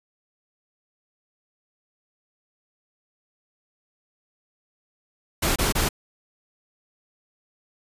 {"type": "noise bursts", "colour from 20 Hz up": "pink", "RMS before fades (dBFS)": -22, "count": 3, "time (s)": [5.42, 5.89], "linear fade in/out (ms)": 10, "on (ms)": 140, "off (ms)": 25, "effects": ["resampled to 32000 Hz"]}